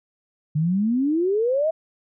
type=exponential sweep; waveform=sine; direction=up; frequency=146.83 to 659.3 Hz; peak=-18 dBFS; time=0.55-1.71 s; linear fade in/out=10 ms; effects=none